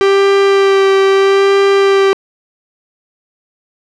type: tone with vibrato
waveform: 45% pulse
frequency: 392 Hz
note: G4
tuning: in tune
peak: -7 dBFS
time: 0.01-2.13 s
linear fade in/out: 0 ms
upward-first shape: sine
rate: 0.77 Hz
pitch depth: 15 cents each way
effects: low-pass 4000 Hz 12 dB/octave